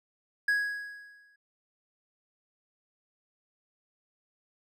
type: tone with exponential decay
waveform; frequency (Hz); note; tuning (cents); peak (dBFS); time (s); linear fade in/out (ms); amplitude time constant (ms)
triangle; 1661.2; G#6; 0; -20; 0.48-1.36; 5; 190
effects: none